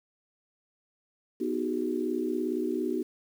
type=chord; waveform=sine; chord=G# minor seventh; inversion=first; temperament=equal with one note detuned; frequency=246.9 / 311.1 / 370 / 407.5 Hz; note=B3 / D#4 / F#4 / G#4; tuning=0 / 0 / 0 / -33 cents; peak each=-33 / -32 / -31 / -37 dBFS; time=1.4-3.03 s; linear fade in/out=10 ms; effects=9-bit